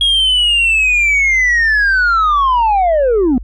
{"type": "linear sweep", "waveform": "sine", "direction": "down", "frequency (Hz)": [3300, 233.1], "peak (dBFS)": -7, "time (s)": [0.01, 3.38], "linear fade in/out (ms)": 2, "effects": ["tanh soft clip ceiling -8 dBFS", "added 50 Hz sine -25 dBFS peak until 3.43 s"]}